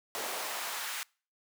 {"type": "noise with high-pass filter sweep", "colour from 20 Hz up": "pink", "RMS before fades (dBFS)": -37, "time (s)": [0.15, 1.03], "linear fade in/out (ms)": 0, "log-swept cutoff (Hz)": [440, 1500], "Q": 1.1, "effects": ["noise-tail reverb RT60 0.4 s tail -26 dB re dry"]}